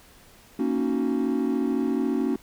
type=chord; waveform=triangle; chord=D# minor seventh; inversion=second; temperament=equal; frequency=233.1 / 277.2 / 311.1 / 370 Hz; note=A#3 / C#4 / D#4 / F#4; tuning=0 / 0 / 0 / 0 cents; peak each=-25 / -23 / -28 / -27 dBFS; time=0.59-2.36 s; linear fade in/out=5 ms; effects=tanh soft clip ceiling -13 dBFS + pink hiss -53 dBFS RMS until 2.42 s